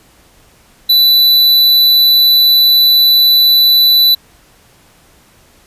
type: tone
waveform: square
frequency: 3978 Hz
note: B7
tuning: 12 cents sharp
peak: -6 dBFS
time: 0.89-4.15 s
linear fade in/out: 10 ms
effects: pink hiss -47 dBFS RMS until 5.66 s + resampled to 32000 Hz